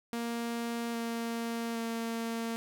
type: tone with pitch steps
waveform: sawtooth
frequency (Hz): 233.9 / 231.5 / 229.1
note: A#3 / A#3 / A#3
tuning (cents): +6 / -12 / -30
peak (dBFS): -29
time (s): 0.13-2.56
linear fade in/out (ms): 0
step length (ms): 810
effects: none